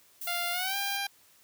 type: noise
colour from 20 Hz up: violet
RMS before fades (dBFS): -38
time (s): 0.21-0.97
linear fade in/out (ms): 5
type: tone with pitch glide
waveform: 10% pulse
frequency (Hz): 698.5 to 797.7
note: F5 to G5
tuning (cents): 0 to +30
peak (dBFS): -22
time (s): 0.27-1.07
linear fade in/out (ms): 5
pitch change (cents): +230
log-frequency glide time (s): 0.52-0.76
effects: white hiss -61 dBFS RMS until 1.43 s + high-pass 60 Hz 12 dB/octave